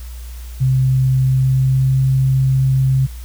sine tone with pitch glide, 130.81 to 132.56 Hz, C3 to C3, 0 to +23 cents, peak -11 dBFS, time 0.6-3.07 s, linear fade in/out 20 ms, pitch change +23 cents, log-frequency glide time 1.2-2 s, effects added 60 Hz sine -28 dBFS peak until 3.24 s + white hiss -43 dBFS RMS until 3.24 s

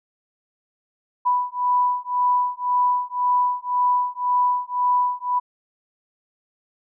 sine beating tone pair, 987.8 / 989.7 Hz, B5 / B5, 0 / +3 cents, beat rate 1.9 Hz, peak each -21 dBFS, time 1.25-5.4 s, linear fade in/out 20 ms, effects none

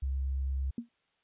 sine tone with vibrato, 67.1 Hz, C2, 44 cents sharp, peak -29 dBFS, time 0.02-0.71 s, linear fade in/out 10 ms, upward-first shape sine, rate 8.8 Hz, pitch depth 8 cents each way
sine tone with exponential decay, 234.9 Hz, A#3, 13 cents sharp, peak -29 dBFS, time 0.78-0.89 s, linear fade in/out 2 ms, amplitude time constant 22 ms
effects white hiss -74 dBFS RMS until 1.23 s + resampled to 8000 Hz

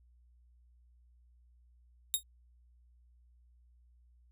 5% pulse tone with exponential decay, 3723 Hz, A#7, 3 cents flat, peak -16 dBFS, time 2.14-2.23 s, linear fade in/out 0 ms, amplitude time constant 19 ms, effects added 60 Hz sine -61 dBFS peak until 4.31 s

